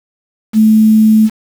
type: tone with quantisation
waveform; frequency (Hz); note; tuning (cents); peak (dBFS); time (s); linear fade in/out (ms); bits
sine; 217.9; A3; -17; -4; 0.53-1.3; 50; 5
effects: none